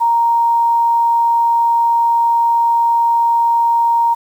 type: tone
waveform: sine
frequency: 932.3 Hz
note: A#5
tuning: in tune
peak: -10 dBFS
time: 0-4.15 s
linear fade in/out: 20 ms
effects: 7-bit